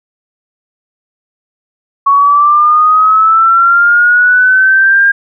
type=linear sweep; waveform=sine; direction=up; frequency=1108.7 to 1614 Hz; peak=-4 dBFS; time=2.06-5.12 s; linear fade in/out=10 ms; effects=none